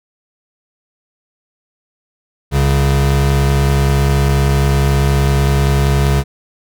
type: tone pair together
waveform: square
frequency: 68.03 / 138.59 Hz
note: C#2 / C#3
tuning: -32 / 0 cents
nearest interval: octave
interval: 1232 cents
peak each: -14 dBFS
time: 2.51-6.24 s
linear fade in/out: 50 ms
effects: none